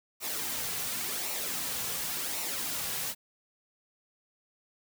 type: noise with flanger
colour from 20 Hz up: white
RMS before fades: -34 dBFS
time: 0.2-3.15 s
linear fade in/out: 50 ms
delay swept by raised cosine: 0.61 to 3.31 ms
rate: 0.91 Hz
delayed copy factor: -0.5
effects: none